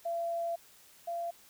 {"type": "tone pair in turn", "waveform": "sine", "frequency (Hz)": [678, 684.3], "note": ["E5", "F5"], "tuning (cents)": [49, -35], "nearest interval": "unison", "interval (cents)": 16, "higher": "second", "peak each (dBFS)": [-31, -33], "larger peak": "first", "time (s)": [[0.05, 0.56], [1.07, 1.31]], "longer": "first", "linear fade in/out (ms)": 10, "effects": ["white hiss -59 dBFS RMS until 1.49 s"]}